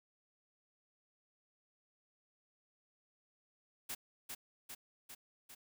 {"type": "noise with echo", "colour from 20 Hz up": "white", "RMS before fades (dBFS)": -42, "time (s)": [3.89, 3.95], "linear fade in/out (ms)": 10, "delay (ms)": 400, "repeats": 4, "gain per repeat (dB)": -3, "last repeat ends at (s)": 5.55, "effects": []}